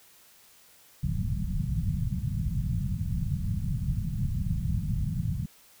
white low-pass noise, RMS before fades -29 dBFS, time 1.03-5.46 s, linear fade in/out 5 ms, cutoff 180 Hz, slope 48 dB/octave, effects white hiss -57 dBFS RMS until 5.8 s

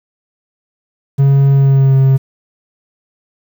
triangle tone with pitch glide, 138.2 to 134.19 Hz, C#3 to C3, -5 to +44 cents, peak -4 dBFS, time 1.18-2.18 s, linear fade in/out 20 ms, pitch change -51 cents, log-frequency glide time 1.52-1.97 s, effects 7-bit

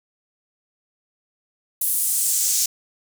pink noise with high-pass filter sweep, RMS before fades -21 dBFS, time 1.81-2.66 s, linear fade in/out 5 ms, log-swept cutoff 11000 to 6200 Hz, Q 1.9, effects none

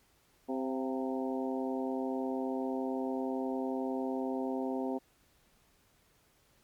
harmonic tone with a mistuned harmonic, 130.81 Hz, C3, in tune, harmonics 2 / 3 / 4 / 5 / 6 / 7, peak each -34 / -38 / -40 / -42 / -44 / -45 dBFS, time 0.48-4.99 s, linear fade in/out 20 ms, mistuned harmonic 5, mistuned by +58 cents, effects pink hiss -68 dBFS RMS until 6.63 s + MP3 96 kbps

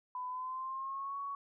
sine tone with pitch glide, 1002 to 1118.2 Hz, B5 to C#6, +25 to +15 cents, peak -37 dBFS, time 0.15-1.35 s, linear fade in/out 2 ms, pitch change +190 cents, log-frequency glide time 0.28-1.18 s, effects none

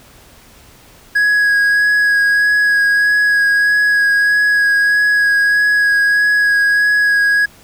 triangle tone with vibrato, 1661.2 Hz, G#6, in tune, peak -8 dBFS, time 1.15-7.46 s, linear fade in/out 10 ms, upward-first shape sine, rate 1.6 Hz, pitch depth 13 cents each way, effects pink hiss -44 dBFS RMS until 7.63 s

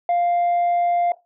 sine tone, 698.5 Hz, F5, in tune, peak -14 dBFS, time 0.09-1.12 s, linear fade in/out 2 ms, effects noise-tail reverb RT60 0.2 s tail -17 dB re dry + tanh soft clip ceiling -15 dBFS

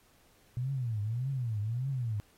sine tone with vibrato, 119.1 Hz, A#2, 38 cents sharp, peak -30 dBFS, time 0.57-2.2 s, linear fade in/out 0 ms, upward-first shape triangle, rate 1.7 Hz, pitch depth 280 cents each way, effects pink hiss -65 dBFS RMS until 2.37 s + AAC 48 kbps

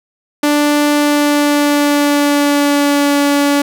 sawtooth tone with pitch glide, 293.7 to 285.7 Hz, D4 to D4, 0 to -48 cents, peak -6 dBFS, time 0.43-3.62 s, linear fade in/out 5 ms, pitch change -48 cents, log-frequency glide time 0.9-3.18 s, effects none

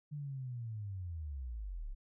sine linear sweep, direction down, 150.4 to 30.58 Hz, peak -39 dBFS, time 0.11-1.95 s, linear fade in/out 20 ms, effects none

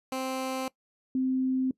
15% pulse / sine tone pair in turn, 261.6 / 259.9 Hz, C4 / C4, 0 / -11 cents, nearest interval unison, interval 11 cents, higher first, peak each -24 dBFS, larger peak neither, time 0.12-0.68 / 1.15-1.71 s, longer neither, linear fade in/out 2 ms, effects noise-tail reverb RT60 0.1 s tail -21 dB re dry + resampled to 32000 Hz

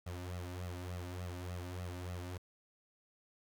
sawtooth tone with flanger, 89.5 Hz, F2, 43 cents sharp, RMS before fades -43 dBFS, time 0.06-2.38 s, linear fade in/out 10 ms, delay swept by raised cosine 1.5 to 3.4 ms, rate 3.4 Hz, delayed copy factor +1, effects 11-bit

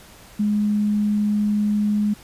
sine tone, 208.7 Hz, G#3, 9 cents sharp, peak -17 dBFS, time 0.39-2.14 s, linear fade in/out 10 ms, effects pink hiss -46 dBFS RMS until 2.23 s + resampled to 32000 Hz

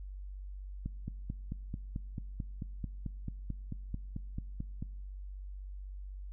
click train, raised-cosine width 5 ms, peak -25 dBFS, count 19, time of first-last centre 0.86-4.825 s, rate 4.54 Hz, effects noise-tail reverb RT60 1.0 s tail -22 dB re dry + added 48 Hz sine -41 dBFS peak until 6.32 s

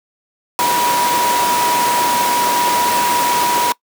sine tone in noise, 968 Hz, B5, 35 cents flat, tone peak -14 dBFS, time 0.59-3.72 s, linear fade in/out 0 ms, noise pink, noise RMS -18 dBFS, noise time 0.59-3.72 s, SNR +1 dB, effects noise-tail reverb RT60 0.1 s tail -22 dB re dry + high-pass 300 Hz 12 dB/octave

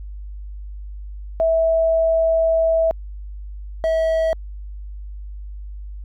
sine / triangle tone pair in turn, 653 / 647 Hz, E5 / E5, -17 / -32 cents, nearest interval unison, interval 15 cents, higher first, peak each -14 dBFS, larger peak neither, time 1.4-2.91 / 3.84-4.33 s, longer first, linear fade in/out 0 ms, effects added 50 Hz sine -30 dBFS peak until 6.04 s

